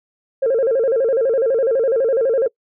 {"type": "tone with vibrato", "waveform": "sine", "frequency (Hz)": 493.9, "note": "B4", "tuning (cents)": 0, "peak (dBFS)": -12, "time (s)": [0.42, 2.48], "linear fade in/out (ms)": 10, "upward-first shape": "square", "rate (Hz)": 12, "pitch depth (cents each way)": 150, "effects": ["noise-tail reverb RT60 0.1 s tail -26 dB re dry", "tanh soft clip ceiling -10 dBFS"]}